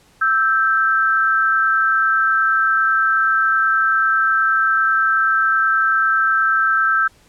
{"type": "tone pair together", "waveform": "sine", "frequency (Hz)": [1318.5, 1568], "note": ["E6", "G6"], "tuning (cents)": [0, 0], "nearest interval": "minor third", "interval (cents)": 300, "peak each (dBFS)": -16, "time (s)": [0.21, 7.08], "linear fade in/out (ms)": 10, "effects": ["pink hiss -53 dBFS RMS until 7.28 s", "low-pass 11000 Hz 12 dB/octave"]}